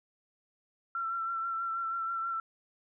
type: tone with vibrato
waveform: sine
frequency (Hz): 1351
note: E6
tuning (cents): +42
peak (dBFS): -31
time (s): 0.95-2.4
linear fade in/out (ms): 2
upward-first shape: sine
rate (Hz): 6.2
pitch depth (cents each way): 28
effects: none